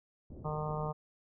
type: low-pass noise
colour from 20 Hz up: pink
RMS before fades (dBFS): -47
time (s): 0.3-0.9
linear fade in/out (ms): 5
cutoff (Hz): 480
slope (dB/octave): 24
type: harmonic tone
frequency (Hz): 152.4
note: D#3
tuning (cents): -36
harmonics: 1 / 3 / 4 / 5 / 6 / 7 / 8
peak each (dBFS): -36 / -41 / -42 / -43 / -44 / -44 / -45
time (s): 0.44-0.93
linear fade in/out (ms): 20
effects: none